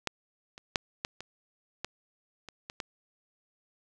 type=clicks; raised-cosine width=0.2 ms; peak=-12 / -28 / -8 / -14 / -23 / -16 / -26 / -22 / -17 dBFS; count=9; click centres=0.073 / 0.579 / 0.758 / 1.049 / 1.206 / 1.846 / 2.487 / 2.699 / 2.802 s; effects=none